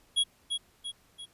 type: tone with echo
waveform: square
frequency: 3322 Hz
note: G#7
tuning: in tune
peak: -23 dBFS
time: 0.16-0.24 s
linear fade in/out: 20 ms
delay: 340 ms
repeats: 3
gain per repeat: -6 dB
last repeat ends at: 1.26 s
effects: pink hiss -64 dBFS RMS until 1.33 s + resampled to 32000 Hz